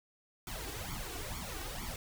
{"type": "noise with flanger", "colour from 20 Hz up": "pink", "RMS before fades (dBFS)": -41, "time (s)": [0.47, 1.96], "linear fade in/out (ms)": 2, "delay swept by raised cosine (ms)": [0.88, 2.68], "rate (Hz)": 2.2, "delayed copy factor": 0.85, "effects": []}